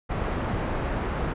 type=low-pass noise; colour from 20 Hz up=pink; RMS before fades=-28 dBFS; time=0.09-1.34 s; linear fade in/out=20 ms; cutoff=1500 Hz; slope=12 dB/octave; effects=resampled to 8000 Hz

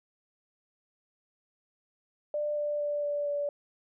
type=tone with pitch steps; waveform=sine; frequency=594 / 589.9 / 585.8 / 581.8 / 577.8 Hz; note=D5 / D5 / D5 / D5 / D5; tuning=+20 / +8 / -5 / -16 / -28 cents; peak=-28 dBFS; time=2.34-3.49 s; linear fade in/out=2 ms; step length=230 ms; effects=none

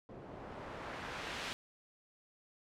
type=noise with low-pass filter sweep; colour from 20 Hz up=white; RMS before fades=-45 dBFS; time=0.09-1.53 s; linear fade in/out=0 ms; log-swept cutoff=450 to 3700 Hz; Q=0.73; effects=none

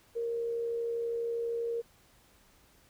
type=tone with amplitude modulation; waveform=sine; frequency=466.2 Hz; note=A#4; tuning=in tune; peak=-29 dBFS; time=0.15-1.82 s; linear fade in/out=20 ms; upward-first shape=sine; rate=72.4 Hz; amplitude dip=30%; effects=pink hiss -63 dBFS RMS until 2.89 s

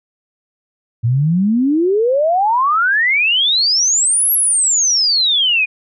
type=exponential two-way sweep; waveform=sine; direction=up then down; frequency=111.6 to 11660 to 2415 Hz; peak=-11 dBFS; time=1.03-5.66 s; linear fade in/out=20 ms; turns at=4.32 s; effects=none

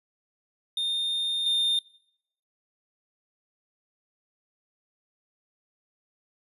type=tone pair in turn; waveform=triangle; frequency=3643 / 3630 Hz; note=A#7 / A#7; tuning=-41 / -47 cents; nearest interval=unison; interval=6 cents; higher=first; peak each=-24 / -20 dBFS; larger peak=second; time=0.77-1.46 / 1.46-1.79 s; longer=first; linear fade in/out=2 ms; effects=noise-tail reverb RT60 0.7 s tail -21 dB re dry + resampled to 32000 Hz

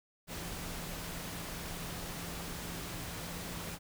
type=tone in noise; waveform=sine; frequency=170.5 Hz; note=F3; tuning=41 cents flat; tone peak=-47 dBFS; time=0.27-3.79 s; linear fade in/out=50 ms; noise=pink; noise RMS=-42 dBFS; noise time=0.27-3.79 s; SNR=-8 dB; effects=none

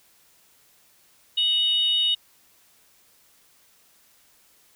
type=tone pair together; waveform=sine; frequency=2948 / 3721 Hz; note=F#7 / A#7; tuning=-7 / -4 cents; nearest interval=major third; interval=403 cents; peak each=-21 / -21 dBFS; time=1.37-2.15 s; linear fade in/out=10 ms; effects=tanh soft clip ceiling -12 dBFS + white hiss -59 dBFS RMS until 4.75 s

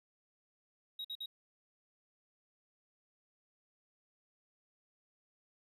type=tone bursts; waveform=triangle; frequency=3808 Hz; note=A#7; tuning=36 cents sharp; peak=-38 dBFS; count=3; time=0.99-1.26 s; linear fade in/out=5 ms; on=56 ms; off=51 ms; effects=none

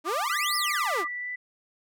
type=exponential two-way sweep; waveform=sawtooth; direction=up then down; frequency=293.7 to 5410 to 293.7 Hz; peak=-24 dBFS; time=0.04-1.05 s; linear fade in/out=50 ms; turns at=0.56 s
type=tone; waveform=sine; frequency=1191 Hz; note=D6; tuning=24 cents sharp; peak=-29 dBFS; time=0.05-1.08 s; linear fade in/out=20 ms
type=tone with vibrato; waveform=sine; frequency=1975.5 Hz; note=B6; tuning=in tune; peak=-31 dBFS; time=0.29-1.36 s; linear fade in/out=10 ms; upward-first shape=sine; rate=2.1 Hz; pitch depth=10 cents each way
effects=none

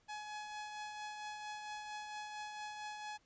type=tone with tremolo; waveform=sawtooth; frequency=844 Hz; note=G#5; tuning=28 cents sharp; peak=-38 dBFS; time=0.08-3.18 s; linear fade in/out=20 ms; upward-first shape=triangle; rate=4.4 Hz; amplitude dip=40%; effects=pink hiss -73 dBFS RMS until 3.25 s + resampled to 16000 Hz

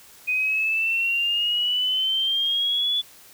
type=exponential sweep; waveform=sine; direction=up; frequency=2489 to 3454 Hz; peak=-20 dBFS; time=0.27-3.02 s; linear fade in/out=20 ms; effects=white hiss -49 dBFS RMS until 3.33 s

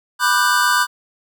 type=chord; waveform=square; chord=G major seventh; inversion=first; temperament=equal with one note detuned; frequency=987.8 / 1189 / 1480 / 1568 Hz; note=B5 / D6 / F#6 / G6; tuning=0 / +21 / 0 / 0 cents; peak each=-20 dBFS; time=0.19-0.87 s; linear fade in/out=50 ms; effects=none

